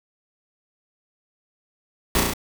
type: noise with echo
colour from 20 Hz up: pink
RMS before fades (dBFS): -19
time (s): 2.15-2.2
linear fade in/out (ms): 2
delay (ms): 34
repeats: 4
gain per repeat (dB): -2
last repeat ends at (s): 2.336
effects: none